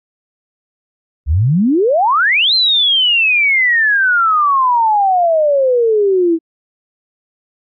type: exponential two-way sweep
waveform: sine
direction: up then down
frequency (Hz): 65.41 to 4186 to 320.5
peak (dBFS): -9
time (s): 1.26-6.39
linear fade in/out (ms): 50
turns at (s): 2.54
effects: AAC 64 kbps

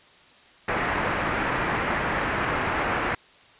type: low-pass noise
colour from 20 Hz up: white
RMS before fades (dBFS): -26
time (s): 0.68-3.15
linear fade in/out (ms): 5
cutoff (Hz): 2000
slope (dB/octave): 24
effects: white hiss -53 dBFS RMS until 3.59 s + resampled to 8000 Hz

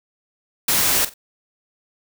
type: noise with echo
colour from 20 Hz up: white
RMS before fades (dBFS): -18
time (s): 0.68-1.05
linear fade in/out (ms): 5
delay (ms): 45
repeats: 2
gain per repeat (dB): -14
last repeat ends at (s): 1.14
effects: none

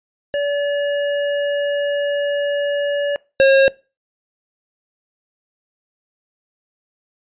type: tone pair in turn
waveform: square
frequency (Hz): 574 / 541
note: D5 / C#5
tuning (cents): -40 / -42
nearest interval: minor second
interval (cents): 102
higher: first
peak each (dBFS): -18 / -9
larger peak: second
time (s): 0.34-3.16 / 3.4-3.68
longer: first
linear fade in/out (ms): 0
effects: noise-tail reverb RT60 0.3 s tail -23 dB re dry + resampled to 8000 Hz

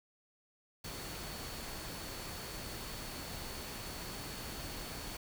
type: tone in noise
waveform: sine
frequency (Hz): 4435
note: C#8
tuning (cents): 0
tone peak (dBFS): -52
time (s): 0.84-5.17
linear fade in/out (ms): 5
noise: pink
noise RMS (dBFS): -44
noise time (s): 0.84-5.17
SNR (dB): -11
effects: none

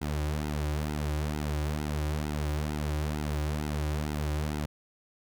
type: tone with flanger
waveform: sawtooth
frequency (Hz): 75.1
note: D2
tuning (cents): +39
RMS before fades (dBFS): -31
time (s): 0.01-4.66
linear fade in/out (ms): 10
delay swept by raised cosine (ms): 1.7 to 4.6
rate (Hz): 2.2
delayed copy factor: -0.75
effects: none

